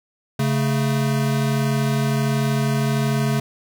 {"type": "tone pair together", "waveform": "square", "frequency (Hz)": [138.59, 220], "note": ["C#3", "A3"], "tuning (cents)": [0, 0], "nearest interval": "minor sixth", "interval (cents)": 800, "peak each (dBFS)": [-20, -24], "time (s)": [0.39, 3.4], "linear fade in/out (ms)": 5, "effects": []}